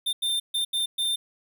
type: tone bursts at uneven times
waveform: square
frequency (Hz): 3594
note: A7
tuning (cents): +36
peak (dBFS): -24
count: 5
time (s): 0.06-0.13 / 0.22-0.4 / 0.54-0.65 / 0.73-0.86 / 0.98-1.16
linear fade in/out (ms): 10
effects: none